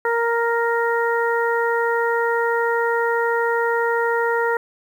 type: harmonic tone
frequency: 466.2 Hz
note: A#4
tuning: in tune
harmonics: 1 / 2 / 3 / 4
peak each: -20 / -23 / -25 / -26 dBFS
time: 0.05-4.57 s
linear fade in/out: 2 ms
effects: 8-bit